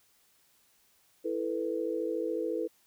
sine chord, E suspended fourth, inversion none, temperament equal, 329.6 / 440 / 493.9 Hz, E4 / A4 / B4, 0 / 0 / 0 cents, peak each -34 dBFS, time 1.24-2.68 s, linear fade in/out 20 ms, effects white hiss -67 dBFS RMS until 2.86 s

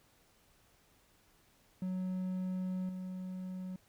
triangle tone with level steps, 185 Hz, F#3, in tune, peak -32 / -37 dBFS, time 1.82-3.76 s, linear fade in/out 2 ms, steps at 2.89 s, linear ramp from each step 2 ms, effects pink hiss -68 dBFS RMS until 3.88 s

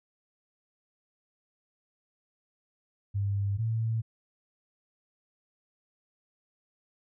sine tone pair in turn, 100 / 112.66 Hz, G2 / A2, +35 / +41 cents, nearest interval major second, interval 206 cents, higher second, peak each -26 dBFS, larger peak neither, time 3.14-3.58 / 3.58-4.02 s, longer neither, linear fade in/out 20 ms, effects none

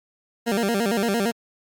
20% pulse tone with vibrato, 214.7 Hz, A3, 42 cents flat, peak -15 dBFS, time 0.46-1.32 s, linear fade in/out 20 ms, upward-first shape square, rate 8.8 Hz, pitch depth 150 cents each way, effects MP3 96 kbps

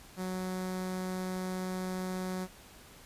sawtooth tone with notch filter, 185 Hz, F#3, in tune, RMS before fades -36 dBFS, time 0.16-2.48 s, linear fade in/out 50 ms, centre 2800 Hz, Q 1.8, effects pink hiss -54 dBFS RMS until 3.05 s + resampled to 32000 Hz

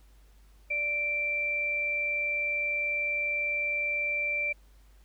sine tone pair together, 587.3 / 2349 Hz, D5 / D7, 0 / 0 cents, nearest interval 2 octaves, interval 2400 cents, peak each -39 / -27 dBFS, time 0.7-4.53 s, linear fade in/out 10 ms, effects added 50 Hz sine -54 dBFS peak until 5.04 s + pink hiss -66 dBFS RMS until 5.04 s

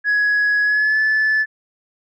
sine tone with pitch glide, 1675 to 1739.1 Hz, G#6 to A6, +14 to -21 cents, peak -12 dBFS, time 0.04-1.46 s, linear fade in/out 50 ms, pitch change +65 cents, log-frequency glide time 0.63-0.99 s, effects tanh soft clip ceiling -12 dBFS

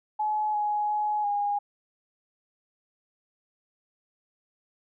sine tone with pitch steps, 851 / 837 / 842 / 818 Hz, G#5 / G#5 / G#5 / G#5, +42 / +13 / +24 / -26 cents, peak -24 dBFS, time 0.19-1.59 s, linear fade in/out 10 ms, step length 350 ms, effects none

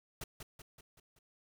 pink noise with echo, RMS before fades -42 dBFS, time 0.21-0.24 s, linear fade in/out 5 ms, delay 190 ms, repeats 5, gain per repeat -5 dB, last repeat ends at 1.19 s, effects none

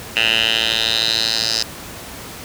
10% pulse tone with band-pass filter sweep, 112.8 Hz, A2, 44 cents sharp, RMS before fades -18 dBFS, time 0.16-1.63 s, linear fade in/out 5 ms, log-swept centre 2700 to 5000 Hz, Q 5.1, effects pink hiss -33 dBFS RMS until 2.44 s + high-pass 60 Hz 12 dB/octave

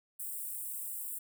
white high-pass noise, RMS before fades -40 dBFS, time 0.19-1.19 s, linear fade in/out 10 ms, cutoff 7800 Hz, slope 96 dB/octave, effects none

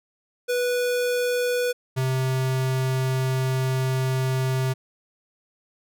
square tone pair in turn, 491.2 / 130.74 Hz, B4 / C3, -9 / -1 cents, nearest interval octave + major seventh, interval 2292 cents, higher first, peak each -22 dBFS, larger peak neither, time 0.48-1.73 / 1.96-4.74 s, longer second, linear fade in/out 20 ms, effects none

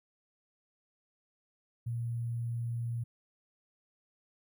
sine tone with sample-and-hold, 117.6 Hz, A#2, 16 cents sharp, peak -32 dBFS, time 1.86-3.04 s, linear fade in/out 10 ms, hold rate 11025 Hz, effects none

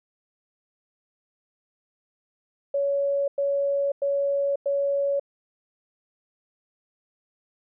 sine tone bursts, 561 Hz, C#5, 21 cents sharp, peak -21 dBFS, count 4, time 2.74-5.197 s, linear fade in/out 5 ms, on 540 ms, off 99 ms, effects none

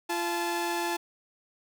sawtooth tone pair together, 344.1 / 867.1 Hz, F4 / A5, -26 / -26 cents, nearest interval octave + major third, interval 1600 cents, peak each -27 dBFS, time 0.09-0.97 s, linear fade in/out 10 ms, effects none

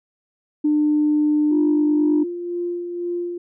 sine tone, 300 Hz, D4, 37 cents sharp, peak -14 dBFS, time 0.64-2.24 s, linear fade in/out 10 ms
sine tone with tremolo, 349.2 Hz, F4, in tune, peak -21 dBFS, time 1.51-3.38 s, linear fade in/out 5 ms, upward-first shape sine, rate 2 Hz, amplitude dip 45%
effects tanh soft clip ceiling -9 dBFS

